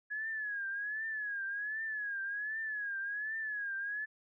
sine tone with vibrato, 1680 Hz, G#6, 19 cents sharp, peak -35 dBFS, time 0.1-4.06 s, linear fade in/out 20 ms, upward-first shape triangle, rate 1.3 Hz, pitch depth 120 cents each way, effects none

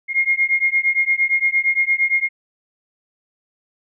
sine beating tone pair, 2134 / 2142.7 Hz, C7 / C7, +34 / +41 cents, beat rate 8.7 Hz, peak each -18 dBFS, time 0.08-2.29 s, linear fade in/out 50 ms, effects none

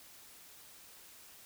silence, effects white hiss -56 dBFS RMS until 1.45 s

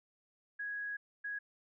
sine tone bursts at uneven times, 1661.2 Hz, G#6, in tune, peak -37 dBFS, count 2, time 0.59-0.97 / 1.24-1.39 s, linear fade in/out 10 ms, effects none

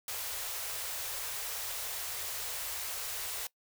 white band-stop noise, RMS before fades -38 dBFS, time 0.08-3.47 s, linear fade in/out 2 ms, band 110 to 410 Hz, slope 48 dB/octave, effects noise-tail reverb RT60 0.1 s tail -21 dB re dry

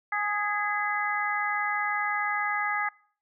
harmonic tone with a mistuned harmonic, 415.3 Hz, G#4, in tune, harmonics 2 / 3 / 4 / 5, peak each -31 / -31 / -31 / -31 dBFS, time 0.12-2.89 s, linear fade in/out 5 ms, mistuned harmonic 5, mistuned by -38 cents, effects noise-tail reverb RT60 0.5 s tail -24 dB re dry

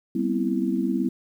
sine chord, C major seventh, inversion second, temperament equal with one note detuned, 196 / 243 / 261.6 / 329.6 Hz, G3 / B3 / C4 / E4, 0 / -28 / 0 / 0 cents, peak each -27 dBFS, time 0.15-1.09 s, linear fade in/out 5 ms, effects 9-bit

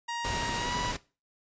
sawtooth tone with pitch glide, 941 to 977.6 Hz, A#5 to B5, +16 to -18 cents, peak -28 dBFS, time 0.08-0.92 s, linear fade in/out 10 ms, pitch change +66 cents, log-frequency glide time 0.56-0.74 s
pink noise, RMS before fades -34 dBFS, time 0.24-0.97 s, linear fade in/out 10 ms
click train, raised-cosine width 2 ms, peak -24 dBFS, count 4, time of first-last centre 0.25-0.617 s, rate 8.18 Hz
effects noise-tail reverb RT60 0.3 s tail -18 dB re dry + resampled to 16000 Hz

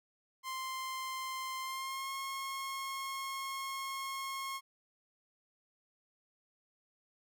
sawtooth tone with pitch glide, 1046.5 to 1082.2 Hz, C6 to C#6, 0 to -42 cents, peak -34 dBFS, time 0.43-4.61 s, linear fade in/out 50 ms, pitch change +58 cents, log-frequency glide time 1.59-2.13 s, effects none

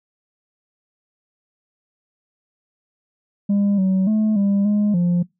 sine tone with pitch steps, 201.6 / 189.2 / 215.7 / 199.6 / 207.6 / 175.2 Hz, G3 / F#3 / A3 / G3 / G#3 / F3, +49 / +39 / -34 / +32 / 0 / +6 cents, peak -12 dBFS, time 3.49-5.23 s, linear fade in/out 10 ms, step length 290 ms, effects noise-tail reverb RT60 0.2 s tail -24 dB re dry + tanh soft clip ceiling -14 dBFS

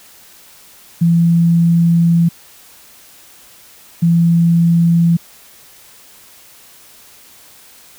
sine tone pair in turn, 168.8 / 168.8 Hz, E3 / E3, +41 / +41 cents, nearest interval unison, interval 0 cents, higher neither, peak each -8 dBFS, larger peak neither, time 1.01-2.29 / 4.02-5.17 s, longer first, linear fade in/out 10 ms, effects white hiss -43 dBFS RMS until 7.98 s

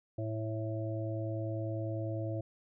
harmonic tone, 110 Hz, A2, in tune, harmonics 1 / 3 / 5 / 6, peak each -35 / -40 / -42 / -43 dBFS, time 0.18-2.41 s, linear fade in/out 5 ms, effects none

